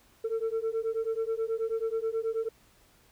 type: beating tone pair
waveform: sine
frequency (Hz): 445 / 454.3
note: A4 / A#4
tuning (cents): +20 / -45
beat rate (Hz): 9.3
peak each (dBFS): -29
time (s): 0.24-2.49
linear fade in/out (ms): 10
effects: tanh soft clip ceiling -25 dBFS + pink hiss -62 dBFS RMS until 3.11 s